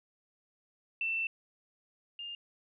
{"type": "tone pair in turn", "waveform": "sine", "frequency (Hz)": [2676, 2813], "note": ["E7", "F7"], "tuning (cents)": [25, 12], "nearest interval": "minor second", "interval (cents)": 87, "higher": "second", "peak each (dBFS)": [-30, -39], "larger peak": "first", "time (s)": [[1.01, 1.27], [2.19, 2.35]], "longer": "first", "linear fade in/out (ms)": 2, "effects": []}